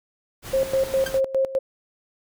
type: noise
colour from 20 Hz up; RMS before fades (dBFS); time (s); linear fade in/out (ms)
pink; -36; 0.42-1.21; 50
type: tone with tremolo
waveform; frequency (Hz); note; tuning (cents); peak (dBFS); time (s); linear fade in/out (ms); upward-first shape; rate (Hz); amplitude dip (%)
sine; 534; C5; +35; -17; 0.53-1.59; 10; square; 4.9; 80
type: tone with exponential decay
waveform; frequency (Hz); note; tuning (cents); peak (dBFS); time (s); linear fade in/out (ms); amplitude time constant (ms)
sawtooth; 1576; G6; +9; -21; 1.06-1.14; 5; 16
effects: none